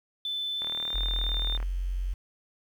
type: tone with pitch glide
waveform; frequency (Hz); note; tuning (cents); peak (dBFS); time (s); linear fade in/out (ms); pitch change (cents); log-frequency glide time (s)
sine; 3520 to 3604; A7 to A7; 0 to +41; -29; 0.25-1.57; 2; +41; 0.54-0.94
type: click train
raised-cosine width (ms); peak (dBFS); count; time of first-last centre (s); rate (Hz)
0.5; -26; 40; 0.62-1.628; 38.7
type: tone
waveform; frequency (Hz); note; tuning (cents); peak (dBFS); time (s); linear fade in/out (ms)
sine; 45.24; F#1; -38; -27; 0.94-2.14; 10
effects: 9-bit